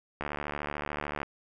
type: click train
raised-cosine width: 0.5 ms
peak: -18 dBFS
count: 76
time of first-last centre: 0.21-1.23 s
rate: 73.5 Hz
effects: none